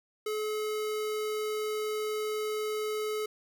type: tone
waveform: square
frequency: 427.9 Hz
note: A4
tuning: 48 cents flat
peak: -31 dBFS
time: 0.26-3.26 s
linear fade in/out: 5 ms
effects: none